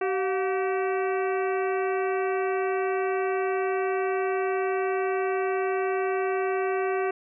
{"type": "harmonic tone with a mistuned harmonic", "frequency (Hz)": 383, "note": "G4", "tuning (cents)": -40, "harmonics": [1, 2, 3, 4, 5, 6, 7], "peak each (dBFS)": [-25, -31, -35, -37, -39, -41, -42], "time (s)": [0.01, 7.11], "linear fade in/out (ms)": 5, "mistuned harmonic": 2, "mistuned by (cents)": -100, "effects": []}